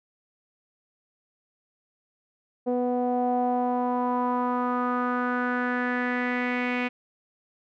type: tone with low-pass filter sweep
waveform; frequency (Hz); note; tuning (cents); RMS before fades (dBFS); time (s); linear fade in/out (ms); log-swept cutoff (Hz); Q
sawtooth; 247.2; B3; +2; -26; 2.66-6.89; 20; 590 to 2400; 4.6
effects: none